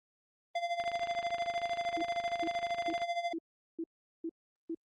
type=tone with tremolo; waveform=square; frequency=690 Hz; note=F5; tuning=21 cents flat; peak=-30 dBFS; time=0.55-3.33 s; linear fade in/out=5 ms; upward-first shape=sine; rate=13 Hz; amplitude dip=75%
type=click train; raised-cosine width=0.3 ms; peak=-26 dBFS; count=58; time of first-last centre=0.8-3.018 s; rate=25.7 Hz
type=tone bursts; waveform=sine; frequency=329.6 Hz; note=E4; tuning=in tune; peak=-34 dBFS; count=7; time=1.97-4.748 s; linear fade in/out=5 ms; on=54 ms; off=400 ms
effects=low-pass 4000 Hz 12 dB/octave + Opus 24 kbps